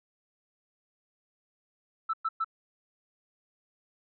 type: tone bursts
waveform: sine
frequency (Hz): 1318.5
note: E6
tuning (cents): 0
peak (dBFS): -25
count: 3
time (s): 2.09-2.445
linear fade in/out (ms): 10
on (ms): 45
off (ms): 110
effects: tanh soft clip ceiling -22 dBFS